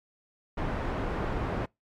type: low-pass noise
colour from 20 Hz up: pink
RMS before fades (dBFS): -31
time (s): 0.57-1.66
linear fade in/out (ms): 10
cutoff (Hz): 1400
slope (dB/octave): 12
effects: noise-tail reverb RT60 0.2 s tail -26 dB re dry + MP3 96 kbps